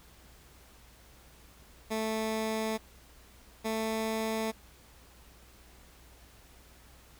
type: tone pair in turn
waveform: 15% pulse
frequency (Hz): 220 / 221.3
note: A3 / A3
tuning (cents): 0 / +10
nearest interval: unison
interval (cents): 10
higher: second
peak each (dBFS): -24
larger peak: neither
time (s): 1.9-2.78 / 3.64-4.52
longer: neither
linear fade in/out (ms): 20
effects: added 60 Hz sine -58 dBFS peak until 7.19 s + pink hiss -58 dBFS RMS until 7.19 s